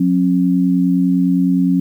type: tone pair together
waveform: sine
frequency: 180.68 / 270.5 Hz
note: F#3 / C#4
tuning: -41 / -42 cents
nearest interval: perfect fifth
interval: 699 cents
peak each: -14 dBFS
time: 0-1.8 s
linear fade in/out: 5 ms
effects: 8-bit